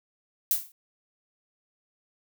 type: noise with exponential decay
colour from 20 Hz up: violet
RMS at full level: -20 dBFS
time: 0.51-0.72 s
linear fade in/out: 1 ms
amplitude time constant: 45 ms
effects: none